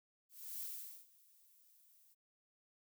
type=noise with ADSR envelope; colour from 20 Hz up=violet; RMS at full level=-44 dBFS; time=0.29-2.15 s; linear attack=310 ms; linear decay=460 ms; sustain=-24 dB; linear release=24 ms; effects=none